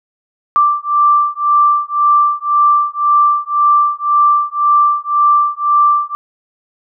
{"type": "beating tone pair", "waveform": "sine", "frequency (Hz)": [1174.7, 1176.6], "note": ["D6", "D6"], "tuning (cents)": [0, 3], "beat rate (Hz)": 1.9, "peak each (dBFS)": -12, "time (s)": [0.56, 6.15], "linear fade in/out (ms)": 0, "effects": []}